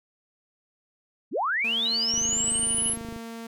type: linear sweep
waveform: sine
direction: up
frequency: 155.56 to 11200 Hz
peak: -23 dBFS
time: 1.31-2.97 s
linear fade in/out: 50 ms
type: tone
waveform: sawtooth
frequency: 228.9 Hz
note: A#3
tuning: 31 cents flat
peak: -32 dBFS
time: 1.64-3.47 s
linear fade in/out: 5 ms
type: tone with tremolo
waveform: sine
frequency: 2960 Hz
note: F#7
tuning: in tune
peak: -29 dBFS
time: 1.85-2.93 s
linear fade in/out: 5 ms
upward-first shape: triangle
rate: 13 Hz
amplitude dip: 90%
type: click train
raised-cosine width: 3 ms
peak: -26 dBFS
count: 28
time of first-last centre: 2.14-3.163 s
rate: 26.4 Hz
effects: none